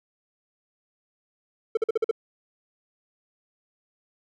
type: tone bursts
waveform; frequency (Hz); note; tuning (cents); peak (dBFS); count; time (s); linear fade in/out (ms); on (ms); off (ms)
triangle; 446.5; A4; +25; -17; 6; 1.75-2.112; 5; 22; 46
effects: none